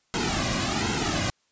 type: noise with flanger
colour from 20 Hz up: pink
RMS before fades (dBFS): -26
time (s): 0.14-1.3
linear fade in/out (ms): 0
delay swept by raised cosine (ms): 1.7 to 2.28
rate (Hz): 1.3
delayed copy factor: -0.8
effects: white hiss -69 dBFS RMS until 1.51 s + resampled to 16000 Hz